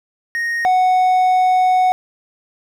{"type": "tone pair in turn", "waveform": "triangle", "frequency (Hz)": [1863, 739.3], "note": ["A#6", "F#5"], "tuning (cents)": [-2, -2], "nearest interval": "octave + major third", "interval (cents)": 1600, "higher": "first", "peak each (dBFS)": [-16, -9], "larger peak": "second", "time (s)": [[0.35, 0.65], [0.65, 1.92]], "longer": "second", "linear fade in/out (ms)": 0, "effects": []}